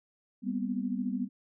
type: tone cluster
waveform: sine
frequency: 197.2 / 240.8 / 254.5 Hz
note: G3 / B3 / C4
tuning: +11 / -44 / -48 cents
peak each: -34 / -34 / -34 dBFS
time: 0.42-1.29 s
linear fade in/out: 50 ms
effects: none